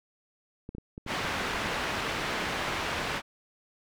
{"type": "clicks", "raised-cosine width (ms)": 3, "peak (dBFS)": -26, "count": 8, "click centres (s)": [0.691, 0.75, 0.783, 0.979, 1.064, 1.249, 1.546, 1.66]}
{"type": "low-pass noise", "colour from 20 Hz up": "white", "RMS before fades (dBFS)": -32, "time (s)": [1.06, 3.22], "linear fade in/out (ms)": 50, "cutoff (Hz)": 2300, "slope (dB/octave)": 12}
{"effects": []}